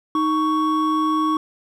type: tone pair together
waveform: triangle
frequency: 311.9 / 1114 Hz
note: D#4 / C#6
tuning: +4 / +8 cents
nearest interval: octave + minor seventh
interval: 2204 cents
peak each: -18 dBFS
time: 0.15-1.37 s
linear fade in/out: 2 ms
effects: none